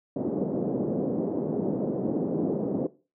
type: band-pass noise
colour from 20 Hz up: pink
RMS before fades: -28 dBFS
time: 0.16-2.87 s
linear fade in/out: 5 ms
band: 180 to 510 Hz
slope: 24 dB/octave
effects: noise-tail reverb RT60 0.3 s tail -17 dB re dry